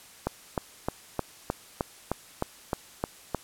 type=click train; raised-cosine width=1 ms; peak=-12 dBFS; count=11; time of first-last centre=0.27-3.347 s; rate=3.25 Hz; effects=white hiss -51 dBFS RMS until 3.43 s + low-pass 12000 Hz 12 dB/octave